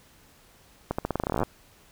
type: accelerating click train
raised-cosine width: 1 ms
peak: -12 dBFS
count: 18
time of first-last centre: 0.91-1.433 s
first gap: 75 ms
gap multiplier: 0.87
effects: pink hiss -57 dBFS RMS until 1.91 s